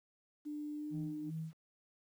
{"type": "tone with pitch glide", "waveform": "sine", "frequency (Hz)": [297.5, 303.1], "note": ["D4", "D#4"], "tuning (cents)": [22, -45], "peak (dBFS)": -39, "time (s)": [0.45, 1.31], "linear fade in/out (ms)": 20, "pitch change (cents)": 33, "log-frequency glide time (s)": [0.74, 0.99]}
{"type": "tone with tremolo", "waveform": "sine", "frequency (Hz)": 160, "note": "D#3", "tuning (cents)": 49, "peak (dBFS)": -37, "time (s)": [0.9, 1.54], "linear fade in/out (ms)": 50, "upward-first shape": "sine", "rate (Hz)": 2.6, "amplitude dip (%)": 90}
{"effects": ["tanh soft clip ceiling -30 dBFS", "11-bit"]}